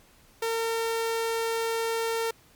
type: tone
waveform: sawtooth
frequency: 455.4 Hz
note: A#4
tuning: 40 cents flat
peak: -22 dBFS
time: 0.42-2.31 s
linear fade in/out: 5 ms
effects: pink hiss -58 dBFS RMS until 2.55 s + MP3 96 kbps